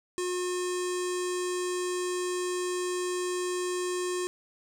square tone with low-pass filter, 360 Hz, F#4, 47 cents flat, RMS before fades -31 dBFS, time 0.18-4.27 s, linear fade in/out 0 ms, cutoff 8300 Hz, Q 3.6, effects 9-bit

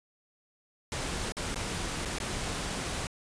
pink noise with dropouts, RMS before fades -34 dBFS, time 0.92-3.07 s, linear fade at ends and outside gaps 1 ms, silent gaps 1.321-1.368 / 1.545-1.558 / 2.051-2.056 / 2.185-2.201 s, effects resampled to 22050 Hz

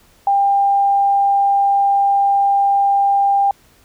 sine tone, 797 Hz, G5, 28 cents sharp, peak -11 dBFS, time 0.27-3.51 s, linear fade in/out 2 ms, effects pink hiss -52 dBFS RMS until 3.84 s

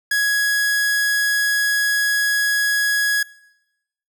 45% pulse tone, 1668 Hz, G#6, 7 cents sharp, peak -16 dBFS, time 0.11-3.23 s, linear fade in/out 5 ms, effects noise-tail reverb RT60 0.9 s tail -22 dB re dry

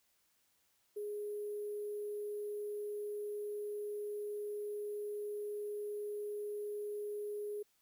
sine tone with sample-and-hold, 415.3 Hz, G#4, in tune, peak -38 dBFS, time 0.96-7.63 s, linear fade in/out 10 ms, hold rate 11025 Hz, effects white hiss -75 dBFS RMS until 7.81 s

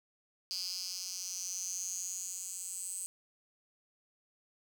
10% pulse tone with high-pass filter sweep, 183.6 Hz, F#3, 13 cents flat, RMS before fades -40 dBFS, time 0.51-3.06 s, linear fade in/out 0 ms, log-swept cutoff 4900 to 8200 Hz, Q 8.8, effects none

